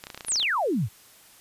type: clicks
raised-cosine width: 0.2 ms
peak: -20 dBFS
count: 12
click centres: 0.039 / 0.069 / 0.102 / 0.146 / 0.176 / 0.208 / 0.248 / 0.284 / 0.32 / 0.358 / 0.399 / 0.429 s
type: exponential sweep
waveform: sine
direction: down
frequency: 11840 to 87.31 Hz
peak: -22 dBFS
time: 0.26-0.89 s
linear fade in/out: 50 ms
effects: white hiss -53 dBFS RMS until 1.4 s + resampled to 32000 Hz